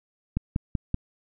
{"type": "click train", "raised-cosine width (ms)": 5, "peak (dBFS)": -12, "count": 4, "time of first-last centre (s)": [0.37, 0.944], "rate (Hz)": 5.23, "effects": []}